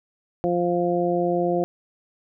harmonic tone, 174.9 Hz, F3, 3 cents sharp, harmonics 1 / 2 / 3 / 4, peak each -27 / -23 / -25 / -26 dBFS, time 0.44-1.64 s, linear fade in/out 0 ms, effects none

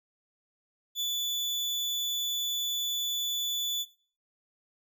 35% pulse tone, 3470 Hz, A7, 25 cents flat, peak -26 dBFS, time 0.95-3.86 s, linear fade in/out 50 ms, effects noise-tail reverb RT60 0.4 s tail -19 dB re dry

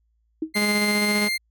sine tone with exponential decay, 316.7 Hz, D#4, 31 cents sharp, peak -19 dBFS, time 0.42-0.53 s, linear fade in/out 5 ms, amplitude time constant 22 ms
30% pulse tone with pitch glide, 2093 to 2106 Hz, C7 to C7, 0 to +11 cents, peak -20 dBFS, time 0.54-1.38 s, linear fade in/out 20 ms, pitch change +11 cents, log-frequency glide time 0.84-1.2 s
sawtooth tone with tremolo, 207.7 Hz, G#3, in tune, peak -17 dBFS, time 0.55-1.29 s, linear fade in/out 20 ms, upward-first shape square, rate 15 Hz, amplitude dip 25%
effects added 56 Hz sine -64 dBFS peak until 1.5 s

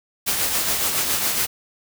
white noise with tremolo, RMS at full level -20 dBFS, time 0.26-1.47 s, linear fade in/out 20 ms, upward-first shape triangle, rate 7.2 Hz, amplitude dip 45%, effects none

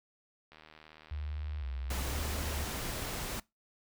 click train, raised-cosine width 0.3 ms, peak -37 dBFS, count 165, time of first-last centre 0.52-2.625 s, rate 77.9 Hz
sine tone with vibrato, 69.3 Hz, C#2, in tune, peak -35 dBFS, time 1.11-2.65 s, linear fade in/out 5 ms, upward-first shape square, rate 0.98 Hz, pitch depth 110 cents each way
pink noise, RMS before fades -38 dBFS, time 1.9-3.4 s, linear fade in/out 5 ms
effects noise-tail reverb RT60 0.2 s tail -22 dB re dry

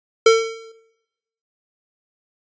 square tone with exponential decay, 450.9 Hz, A4, 42 cents sharp, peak -7 dBFS, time 0.26-0.72 s, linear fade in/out 5 ms, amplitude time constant 100 ms, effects noise-tail reverb RT60 1.0 s tail -21 dB re dry + resampled to 16000 Hz

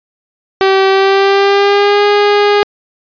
sawtooth tone with pitch glide, 385.5 to 410.8 Hz, G4 to G#4, -29 to -19 cents, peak -3 dBFS, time 0.61-2.63 s, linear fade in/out 0 ms, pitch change +110 cents, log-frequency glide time 0.89-2.05 s, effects resampled to 11025 Hz

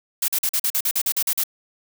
blue noise bursts, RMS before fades -21 dBFS, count 12, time 0.22-1.437 s, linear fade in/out 5 ms, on 62 ms, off 43 ms, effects none

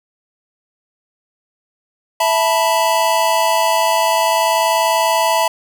square chord, E suspended fourth, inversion none, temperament equal with one note detuned, 659.3 / 880 / 980.4 Hz, E5 / A5 / B5, 0 / 0 / -13 cents, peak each -18 dBFS, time 2.2-5.48 s, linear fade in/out 5 ms, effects none

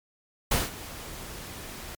pink noise with ADSR envelope, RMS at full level -23 dBFS, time 0.51-1.95 s, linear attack 8 ms, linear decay 180 ms, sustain -17 dB, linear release 3 ms, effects MP3 96 kbps

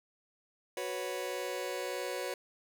sawtooth chord, F# suspended fourth, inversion none, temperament just, 370 / 493.3 / 555 Hz, F#4 / B4 / C#5, 0 / -2 / +2 cents, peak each -36 / -35 / -35 dBFS, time 0.77-2.34 s, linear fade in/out 2 ms, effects none

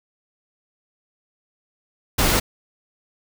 pink noise, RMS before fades -18 dBFS, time 2.18-2.4 s, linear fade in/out 10 ms, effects none

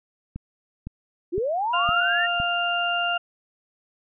click train, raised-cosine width 5 ms, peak -20 dBFS, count 5, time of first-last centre 0.36-2.401 s, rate 1.96 Hz
sine linear sweep, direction up, 317.2 to 1864.7 Hz, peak -22 dBFS, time 1.32-2.27 s, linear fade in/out 20 ms
harmonic tone, 698.5 Hz, F5, in tune, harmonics 1 / 2 / 4, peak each -26 / -26 / -26 dBFS, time 1.73-3.18 s, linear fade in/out 10 ms
effects none

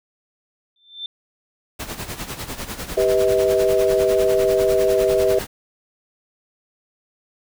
sine tone with exponential growth, 3555 Hz, A7, 17 cents sharp, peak -24 dBFS, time 0.76-1.06 s, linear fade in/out 2 ms, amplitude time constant 64 ms
pink noise with tremolo, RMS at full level -28 dBFS, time 1.79-5.47 s, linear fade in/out 10 ms, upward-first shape sine, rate 10 Hz, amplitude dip 70%
sine chord, G augmented, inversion none, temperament equal with one note detuned, 392 / 493.9 / 636.4 Hz, G4 / B4 / D#5, 0 / 0 / +39 cents, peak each -18 / -20 / -19 dBFS, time 2.97-5.39 s, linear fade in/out 5 ms
effects none

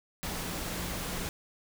sine tone in noise, 177.9 Hz, F3, 32 cents sharp, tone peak -43 dBFS, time 0.23-1.29 s, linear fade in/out 0 ms, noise pink, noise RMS -36 dBFS, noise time 0.23-1.29 s, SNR -10 dB, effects none

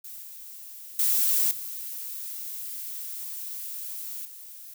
violet noise with level steps, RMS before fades -41 / -43 / -23 / -36 / -44 dBFS, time 0.04-4.74 s, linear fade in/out 5 ms, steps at 0.22 / 0.99 / 1.51 / 4.25 s, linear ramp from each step 2 ms, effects none

